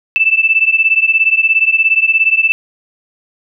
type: beating tone pair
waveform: sine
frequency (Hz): 2637 / 2654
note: E7 / E7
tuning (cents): 0 / +11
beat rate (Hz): 17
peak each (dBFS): -11 / -12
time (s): 0.16-2.52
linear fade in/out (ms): 0
effects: none